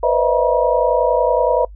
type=tone cluster; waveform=sine; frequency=486.6 / 517 / 608 / 658 / 958 Hz; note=B4 / C5 / D#5 / E5 / A#5; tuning=-26 / -21 / -40 / -3 / +47 cents; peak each=-19 dBFS; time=0.03-1.65 s; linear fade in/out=5 ms; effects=noise-tail reverb RT60 0.1 s tail -24 dB re dry + added 50 Hz sine -34 dBFS peak until 1.75 s